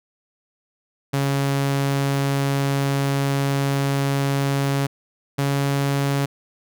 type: tone pair in turn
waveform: sawtooth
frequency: 138.8 / 139.77 Hz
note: C#3 / C#3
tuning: +3 / +15 cents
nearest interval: unison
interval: 12 cents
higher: second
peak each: -15 dBFS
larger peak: neither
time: 1.13-4.87 / 5.38-6.26 s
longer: first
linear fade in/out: 10 ms
effects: none